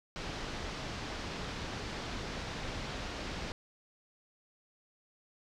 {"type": "low-pass noise", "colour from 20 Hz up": "pink", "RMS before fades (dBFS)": -40, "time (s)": [0.16, 3.52], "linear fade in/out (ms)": 0, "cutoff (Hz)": 5600, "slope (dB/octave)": 24, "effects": []}